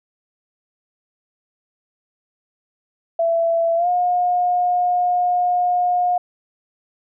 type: tone with pitch glide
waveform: sine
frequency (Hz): 668 to 715.9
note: E5 to F5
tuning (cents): +23 to +43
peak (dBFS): -15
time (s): 3.19-6.18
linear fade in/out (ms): 5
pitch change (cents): +120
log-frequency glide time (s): 3.76-3.88
effects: none